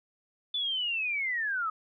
sine linear sweep, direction down, 3500 to 1245 Hz, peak -28 dBFS, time 0.54-1.7 s, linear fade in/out 5 ms, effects none

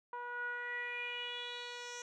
10% pulse tone with low-pass filter sweep, 484.9 Hz, B4, 32 cents flat, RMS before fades -42 dBFS, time 0.13-2.02 s, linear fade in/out 2 ms, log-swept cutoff 1100 to 6000 Hz, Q 5.9, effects none

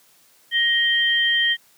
sine tone pair together, 1875 / 3153 Hz, A#6 / G7, +10 / +9 cents, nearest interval major sixth, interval 899 cents, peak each -19 dBFS, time 0.51-1.57 s, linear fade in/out 50 ms, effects white hiss -56 dBFS RMS until 1.77 s + high-pass 100 Hz 12 dB/octave

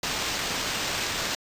white noise with sample-and-hold, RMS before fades -29 dBFS, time 0.03-1.35 s, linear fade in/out 2 ms, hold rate 11025 Hz, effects resampled to 32000 Hz

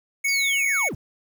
square tone, 2217 Hz, C#7, in tune, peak -21 dBFS, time 0.24-0.89 s, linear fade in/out 10 ms
triangle linear sweep, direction down, 4954 to 62.8 Hz, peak -26 dBFS, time 0.28-0.95 s, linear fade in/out 5 ms
effects 9-bit

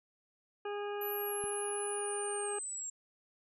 harmonic tone, 410 Hz, G#4, 22 cents flat, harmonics 1 / 2 / 3 / 4 / 6 / 7, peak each -37 / -43 / -47 / -49 / -53 / -54 dBFS, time 0.65-2.59 s, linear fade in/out 5 ms
sine linear sweep, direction down, 12000 to 7459 Hz, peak -38 dBFS, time 1.01-2.9 s, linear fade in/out 5 ms
click, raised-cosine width 3 ms, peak -35 dBFS, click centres 1.44 s
effects none

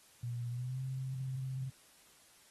sine tone with pitch glide, 120 to 131.62 Hz, B2 to C3, -49 to +11 cents, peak -36 dBFS, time 0.23-1.7 s, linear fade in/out 5 ms, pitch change +160 cents, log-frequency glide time 0.5-0.8 s, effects white hiss -63 dBFS RMS until 2.5 s + AAC 32 kbps

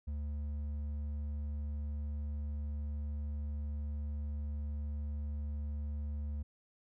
triangle tone with hard clipping, 73.42 Hz, D2, in tune, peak -37 dBFS, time 0.07-6.43 s, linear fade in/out 10 ms, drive 8 dB, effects none

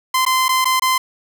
sawtooth tone with dropouts, 1035 Hz, C6, 19 cents flat, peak -10 dBFS, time 0.14-0.98 s, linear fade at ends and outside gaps 5 ms, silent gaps 0.252-0.263 / 0.483-0.49 / 0.645-0.654 / 0.797-0.82 s, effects none

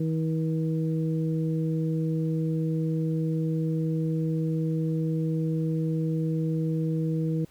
harmonic tone, 160 Hz, D#3, 49 cents sharp, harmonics 1 / 2 / 3, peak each -25 / -31 / -35 dBFS, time 0-7.45 s, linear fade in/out 5 ms, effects pink hiss -59 dBFS RMS until 7.5 s

